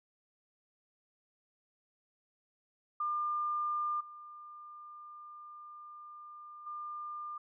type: tone with level steps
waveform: sine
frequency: 1200 Hz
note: D6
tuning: 37 cents sharp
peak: -31 / -47 / -39 dBFS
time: 3-7.38 s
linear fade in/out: 5 ms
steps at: 4 / 6.66 s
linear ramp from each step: 10 ms
effects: none